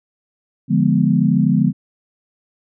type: chord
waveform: sine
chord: D diminished seventh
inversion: none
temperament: equal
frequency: 146.83 / 174.61 / 207.7 / 246.9 Hz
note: D3 / F3 / Ab3 / Cb4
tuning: 0 / 0 / 0 / 0 cents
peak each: -18 / -17 / -17 / -18 dBFS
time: 0.68-1.73 s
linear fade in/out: 50 ms
effects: none